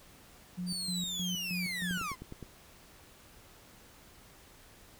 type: tone with tremolo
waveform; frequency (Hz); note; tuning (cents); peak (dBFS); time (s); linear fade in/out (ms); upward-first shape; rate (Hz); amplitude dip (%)
sine; 179.3; F3; +46; -34; 0.57-2.08; 20; square; 3.2; 75
type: linear sweep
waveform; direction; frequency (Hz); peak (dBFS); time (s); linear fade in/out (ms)
30% pulse; down; 4700 to 987.8; -32; 0.66-2.16; 50
type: click train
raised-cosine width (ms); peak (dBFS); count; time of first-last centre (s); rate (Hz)
3; -30; 6; 1.91-2.427; 9.67
effects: pink hiss -57 dBFS RMS until 4.99 s